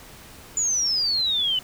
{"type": "exponential sweep", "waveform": "sine", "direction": "down", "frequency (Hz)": [7040, 2960], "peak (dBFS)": -20, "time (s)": [0.57, 1.59], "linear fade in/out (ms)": 2, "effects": ["pink hiss -45 dBFS RMS until 1.63 s"]}